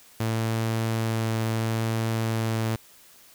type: tone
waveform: sawtooth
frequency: 112.4 Hz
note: A2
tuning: 37 cents sharp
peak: -20 dBFS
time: 0.2-2.76 s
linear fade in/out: 5 ms
effects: white hiss -53 dBFS RMS until 3.34 s